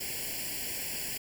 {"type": "noise with comb filter", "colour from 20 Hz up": "white", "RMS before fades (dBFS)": -36, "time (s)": [0, 1.18], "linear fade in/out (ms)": 10, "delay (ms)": 0.4, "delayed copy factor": 0.95, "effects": []}